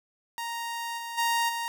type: tone with level steps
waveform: sawtooth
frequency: 932.3 Hz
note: A#5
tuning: in tune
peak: -28 / -31 / -20 / -26 dBFS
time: 0.38-1.68 s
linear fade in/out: 0 ms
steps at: 0.97 / 1.17 / 1.48 s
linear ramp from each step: 20 ms
effects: none